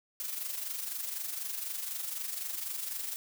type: noise with amplitude modulation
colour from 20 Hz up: blue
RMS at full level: -35 dBFS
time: 0.2-3.16 s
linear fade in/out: 0 ms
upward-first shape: sine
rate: 24 Hz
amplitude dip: 55%
effects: none

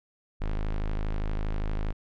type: tone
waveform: square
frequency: 26.24 Hz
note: G#0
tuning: 19 cents sharp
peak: -27 dBFS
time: 0.4-1.93 s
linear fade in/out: 20 ms
effects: low-pass 3000 Hz 12 dB/octave

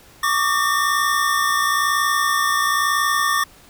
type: tone cluster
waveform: square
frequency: 1128 / 1189 / 1821 Hz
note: C#6 / D6 / A#6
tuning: +30 / +21 / -41 cents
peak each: -22 dBFS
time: 0.23-3.44 s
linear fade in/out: 5 ms
effects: pink hiss -48 dBFS RMS until 3.69 s

